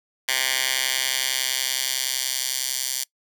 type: tone with high-pass filter sweep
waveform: 10% pulse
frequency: 130.81 Hz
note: C3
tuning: in tune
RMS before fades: -25 dBFS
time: 0.28-3.04 s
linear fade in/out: 5 ms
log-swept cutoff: 2200 to 5300 Hz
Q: 0.95
effects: noise-tail reverb RT60 0.1 s tail -23 dB re dry